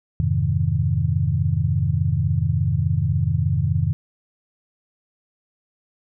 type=chord; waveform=sine; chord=F minor seventh; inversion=none; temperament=equal; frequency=87.31 / 103.83 / 130.81 / 155.56 Hz; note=F2 / Ab2 / C3 / Eb3; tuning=0 / 0 / 0 / 0 cents; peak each=-23 dBFS; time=0.2-3.93 s; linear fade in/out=0 ms; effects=none